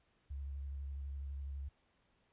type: tone with vibrato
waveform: sine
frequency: 69.3 Hz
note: C#2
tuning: in tune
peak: -40 dBFS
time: 0.3-1.69 s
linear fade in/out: 10 ms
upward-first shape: square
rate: 12 Hz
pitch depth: 26 cents each way
effects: pink hiss -75 dBFS RMS until 2.32 s + resampled to 8000 Hz